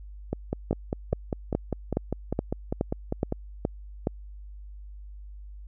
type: two click trains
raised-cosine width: 2 ms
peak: -11 / -14 dBFS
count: 9 / 16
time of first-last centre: 0.71-4.071 / 0.33-3.324 s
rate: 2.38 / 5.01 Hz
effects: added 50 Hz sine -40 dBFS peak until 5.67 s